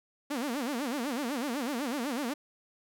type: tone with vibrato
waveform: sawtooth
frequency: 261.6 Hz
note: C4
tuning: in tune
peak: -27 dBFS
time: 0.3-2.34 s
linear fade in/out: 10 ms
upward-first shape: sine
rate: 8 Hz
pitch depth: 240 cents each way
effects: none